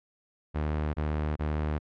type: tone bursts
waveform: sawtooth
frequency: 76 Hz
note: D#2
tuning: 40 cents flat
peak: -23 dBFS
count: 3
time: 0.54-1.79 s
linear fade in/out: 20 ms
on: 400 ms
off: 25 ms
effects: low-pass 2000 Hz 12 dB/octave + MP3 96 kbps